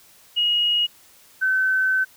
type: tone pair in turn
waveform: sine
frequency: 2885 / 1528.3 Hz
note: F#7 / G6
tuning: -44 / -44 cents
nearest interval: major seventh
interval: 1100 cents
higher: first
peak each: -17 dBFS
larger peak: neither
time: 0.36-0.87 / 1.41-2.05 s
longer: second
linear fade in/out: 20 ms
effects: white hiss -52 dBFS RMS until 2.16 s